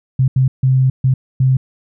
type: tone bursts at uneven times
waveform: sine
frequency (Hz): 130.81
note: C3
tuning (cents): 0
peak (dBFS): -9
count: 5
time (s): 0.19-0.28 / 0.36-0.48 / 0.63-0.9 / 1.04-1.14 / 1.4-1.57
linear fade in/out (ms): 5
effects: none